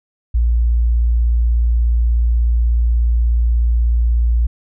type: tone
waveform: sine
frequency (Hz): 58.27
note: A#1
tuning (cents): 0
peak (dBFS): -11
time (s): 0.34-4.47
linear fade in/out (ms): 10
effects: none